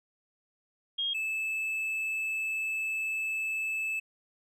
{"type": "tone pair in turn", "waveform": ["sine", "triangle"], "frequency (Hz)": [3251, 2618], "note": ["G#7", "E7"], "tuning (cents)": [-38, -13], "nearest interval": "major third", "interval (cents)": 375, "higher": "first", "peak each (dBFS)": -28, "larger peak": "neither", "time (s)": [[0.98, 1.14], [1.14, 4]], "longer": "second", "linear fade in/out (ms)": 10, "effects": []}